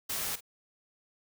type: noise with echo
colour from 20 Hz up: white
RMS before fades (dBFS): -34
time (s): 0.09-0.36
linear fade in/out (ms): 10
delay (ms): 48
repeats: 1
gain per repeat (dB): -15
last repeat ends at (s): 0.408
effects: none